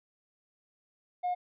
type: tone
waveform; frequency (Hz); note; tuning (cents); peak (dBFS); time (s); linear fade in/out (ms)
triangle; 718; F5; +48; -25; 1.23-1.35; 20
effects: tanh soft clip ceiling -24 dBFS + resampled to 8000 Hz